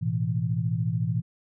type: chord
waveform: sine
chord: A suspended second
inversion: none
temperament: just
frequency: 110 / 123.75 / 165 Hz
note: A2 / B2 / E3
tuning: 0 / +4 / +2 cents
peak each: -28 dBFS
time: 0.01-1.22 s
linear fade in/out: 20 ms
effects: none